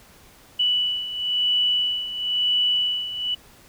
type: beating tone pair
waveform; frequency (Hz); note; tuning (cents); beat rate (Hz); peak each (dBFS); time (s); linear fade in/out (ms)
sine; 2960 / 2960.99; F#7 / F#7; 0 / +1; 0.99; -26 / -21; 0.59-3.35; 10
effects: pink hiss -51 dBFS RMS until 3.68 s